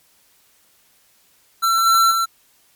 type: tone with level steps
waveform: square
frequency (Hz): 1347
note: E6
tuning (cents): +37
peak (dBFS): -15 / -12 / -17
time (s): 1.62-2.26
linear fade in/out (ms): 20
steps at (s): 1.85 / 2.1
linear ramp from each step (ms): 20
effects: white hiss -57 dBFS RMS until 2.75 s + MP3 96 kbps